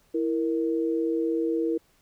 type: tone pair together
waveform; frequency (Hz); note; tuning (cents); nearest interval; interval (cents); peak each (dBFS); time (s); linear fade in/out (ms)
sine; 329.6 / 466.2; E4 / A#4; 0 / 0; tritone; 600; -25 / -27; 0.14-1.78; 10
effects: pink hiss -64 dBFS RMS until 2.01 s